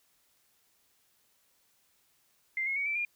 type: tone with pitch steps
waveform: sine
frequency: 2090 / 2166 / 2245 / 2327 / 2412 Hz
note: C7 / C#7 / C#7 / D7 / D7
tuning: -2 / -41 / +21 / -17 / +46 cents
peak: -29 dBFS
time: 2.57-3.05 s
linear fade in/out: 2 ms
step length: 96 ms
effects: white hiss -70 dBFS RMS until 3.15 s